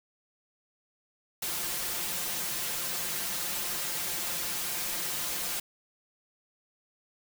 white noise with comb filter, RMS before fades -33 dBFS, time 1.42-5.6 s, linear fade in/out 5 ms, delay 5.7 ms, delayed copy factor +0.75, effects none

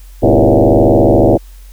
sine tone with frequency modulation, 121.5 Hz, B2, 28 cents flat, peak -5 dBFS, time 0.22-1.38 s, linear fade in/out 20 ms, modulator 74 Hz, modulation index 7.7, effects added 45 Hz sine -32 dBFS peak until 1.72 s + white hiss -47 dBFS RMS until 1.72 s

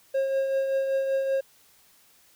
triangle tone with tremolo, 539 Hz, C#5, 49 cents flat, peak -19 dBFS, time 0.14-1.41 s, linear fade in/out 10 ms, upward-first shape triangle, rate 5.2 Hz, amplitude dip 45%, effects white hiss -59 dBFS RMS until 2.35 s

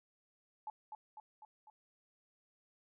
sine tone with echo, 860 Hz, A5, 40 cents flat, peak -40 dBFS, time 0.67-0.7 s, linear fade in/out 2 ms, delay 250 ms, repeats 4, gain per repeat -4 dB, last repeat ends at 1.7 s, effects none

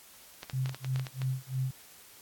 clicks, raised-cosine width 0.2 ms, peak -23 dBFS, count 10, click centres 0.431 / 0.498 / 0.659 / 0.694 / 0.746 / 0.846 / 0.96 / 0.996 / 1.068 / 1.218 s
sine tone with tremolo, 130.81 Hz, C3, in tune, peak -27 dBFS, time 0.53-1.71 s, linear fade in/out 5 ms, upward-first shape sine, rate 3 Hz, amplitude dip 100%
effects white hiss -54 dBFS RMS until 2.21 s + AAC 64 kbps

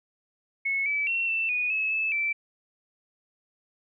sine tone with pitch steps, 2194 / 2301 / 2719 / 2670 / 2469 / 2587 / 2613 / 2331 Hz, C#7 / D7 / F7 / E7 / D#7 / E7 / E7 / D7, -18 / -36 / -47 / +22 / -14 / -33 / -16 / -14 cents, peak -24 dBFS, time 0.65-2.33 s, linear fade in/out 10 ms, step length 210 ms, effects none

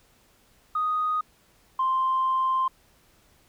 sine tone pair in turn, 1244.5 / 1046.5 Hz, D#6 / C6, 0 / 0 cents, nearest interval minor third, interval 300 cents, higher first, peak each -22 / -20 dBFS, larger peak second, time 0.75-1.21 / 1.79-2.68 s, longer second, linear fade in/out 5 ms, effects tanh soft clip ceiling -17 dBFS + pink hiss -61 dBFS RMS until 3.48 s

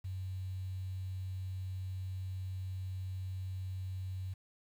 sine tone with quantisation, 93.6 Hz, F#2, 20 cents sharp, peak -37 dBFS, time 0.04-4.34 s, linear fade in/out 10 ms, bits 10, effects none

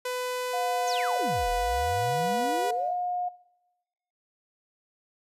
sawtooth tone with pitch glide, 500 to 489.1 Hz, B4 to B4, +21 to -17 cents, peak -25 dBFS, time 0.05-2.71 s, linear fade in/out 5 ms, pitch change -38 cents, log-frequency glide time 0.76-2.46 s
sine tone, 717 Hz, F5, 45 cents sharp, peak -28 dBFS, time 0.53-3.29 s, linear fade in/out 10 ms
sine exponential two-way sweep, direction down then up, 7040 to 37.8 to 692 Hz, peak -32 dBFS, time 0.87-2.93 s, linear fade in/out 10 ms, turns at 1.49 s
effects noise-tail reverb RT60 1.0 s tail -20 dB re dry + resampled to 32000 Hz

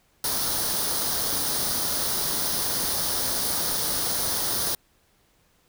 white noise with comb filter, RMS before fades -26 dBFS, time 0.24-4.75 s, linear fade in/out 2 ms, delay 0.2 ms, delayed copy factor +0.65, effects pink hiss -64 dBFS RMS until 5.68 s

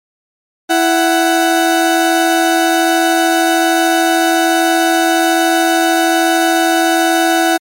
30% pulse tone pair together, 331.6 / 744.4 Hz, E4 / F#5, +10 / +10 cents, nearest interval octave + major second, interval 1400 cents, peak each -10 dBFS, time 0.69-7.58 s, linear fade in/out 20 ms, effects MP3 64 kbps

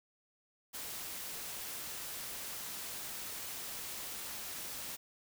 white noise, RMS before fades -43 dBFS, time 0.73-4.97 s, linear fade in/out 20 ms, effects none

